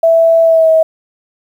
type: tone with pitch glide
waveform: sine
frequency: 659.3 to 642 Hz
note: E5 to E5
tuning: 0 to -46 cents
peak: -5 dBFS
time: 0.03-0.83 s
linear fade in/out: 5 ms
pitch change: -46 cents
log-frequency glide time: 0.43-0.7 s
effects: 7-bit

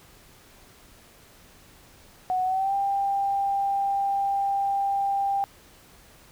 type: tone with pitch glide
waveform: sine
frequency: 740 to 793.1 Hz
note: F#5 to G5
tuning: 0 to +20 cents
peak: -22 dBFS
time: 2.3-5.44 s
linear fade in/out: 0 ms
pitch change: +120 cents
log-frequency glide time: 2.44-2.74 s
effects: pink hiss -53 dBFS RMS until 6.31 s

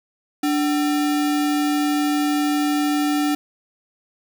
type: tone with sample-and-hold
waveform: sine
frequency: 293.7 Hz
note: D4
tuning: in tune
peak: -17 dBFS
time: 0.43-3.35 s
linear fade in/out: 5 ms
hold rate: 1050 Hz
effects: none

